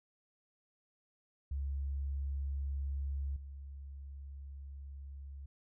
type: tone with level steps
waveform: sine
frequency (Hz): 69.3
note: C#2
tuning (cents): 0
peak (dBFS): -34 / -44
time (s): 1.51-5.46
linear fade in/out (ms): 5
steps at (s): 3.36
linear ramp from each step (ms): 5
effects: none